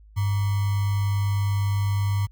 sine tone with sample-and-hold, 100.2 Hz, G2, 38 cents sharp, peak -20 dBFS, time 0.16-2.27 s, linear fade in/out 20 ms, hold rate 1050 Hz, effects added 52 Hz sine -47 dBFS peak until 2.31 s

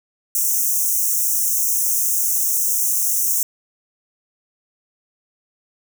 white high-pass noise, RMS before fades -19 dBFS, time 0.35-3.43 s, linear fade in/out 2 ms, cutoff 5700 Hz, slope 96 dB/octave, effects none

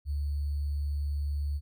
sine tone with sample-and-hold, 72.3 Hz, D2, 27 cents flat, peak -28 dBFS, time 0.05-1.61 s, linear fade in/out 50 ms, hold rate 4410 Hz, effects none

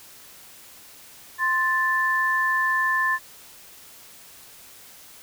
sine tone pair together, 1046.5 / 1760 Hz, C6 / A6, 0 / 0 cents, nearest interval major sixth, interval 900 cents, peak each -24 / -21 dBFS, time 1.38-3.19 s, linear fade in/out 50 ms, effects white hiss -47 dBFS RMS until 5.22 s

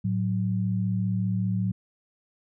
sine tone pair together, 110.12 / 185 Hz, A2 / F#3, +2 / 0 cents, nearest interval major sixth, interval 898 cents, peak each -26 dBFS, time 0.04-1.72 s, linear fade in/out 10 ms, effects none

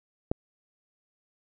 click, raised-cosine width 2 ms, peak -12 dBFS, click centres 0.315 s, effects none

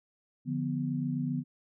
sine chord, B diminished, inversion first, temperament equal, 146.83 / 174.61 / 246.9 Hz, D3 / F3 / B3, 0 / 0 / 0 cents, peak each -33 / -36 / -32 dBFS, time 0.45-1.44 s, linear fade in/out 50 ms, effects none

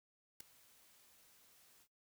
white noise with ADSR envelope, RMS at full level -44 dBFS, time 0.4-1.88 s, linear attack 5 ms, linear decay 4 ms, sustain -23 dB, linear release 61 ms, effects noise-tail reverb RT60 0.2 s tail -24 dB re dry

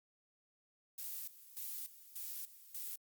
violet noise with tremolo, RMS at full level -44 dBFS, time 0.98-2.96 s, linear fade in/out 5 ms, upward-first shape square, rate 1.7 Hz, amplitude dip 80%, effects Opus 48 kbps

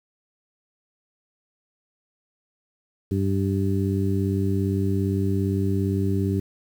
harmonic tone, 97.5 Hz, G2, 9 cents flat, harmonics 1 / 2 / 3 / 4, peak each -23 / -26 / -28 / -29 dBFS, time 3.11-6.4 s, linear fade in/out 5 ms, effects 8-bit

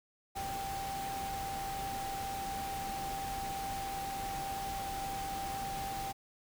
sine tone in noise, 785 Hz, G5, 2 cents sharp, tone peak -37 dBFS, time 0.35-6.13 s, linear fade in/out 20 ms, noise pink, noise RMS -43 dBFS, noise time 0.35-6.13 s, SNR +3 dB, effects none

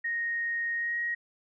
sine tone with pitch glide, 1864.7 to 1887.5 Hz, A#6 to A#6, 0 to +21 cents, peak -28 dBFS, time 0.04-1.15 s, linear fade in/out 10 ms, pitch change +21 cents, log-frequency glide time 0.75-0.98 s, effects none

